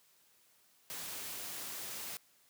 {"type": "noise", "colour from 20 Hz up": "white", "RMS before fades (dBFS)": -43, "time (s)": [0.9, 2.17], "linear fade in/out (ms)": 0, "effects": ["white hiss -68 dBFS RMS until 2.49 s", "high-pass 100 Hz 12 dB/octave"]}